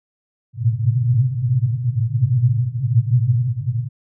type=band-pass noise; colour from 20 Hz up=pink; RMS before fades=-18 dBFS; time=0.53-3.89 s; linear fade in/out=50 ms; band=110 to 130 Hz; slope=96 dB/octave; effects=none